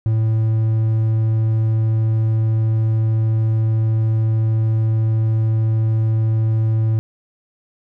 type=tone; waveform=triangle; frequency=110.8 Hz; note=A2; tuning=13 cents sharp; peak=-12 dBFS; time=0.06-6.99 s; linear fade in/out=0 ms; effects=none